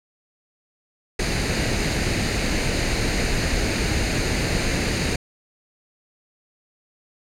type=noise with comb filter; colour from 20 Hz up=pink; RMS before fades=-22 dBFS; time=1.19-5.16 s; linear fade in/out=5 ms; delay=0.45 ms; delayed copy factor=+0.55; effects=low-pass 7000 Hz 12 dB/octave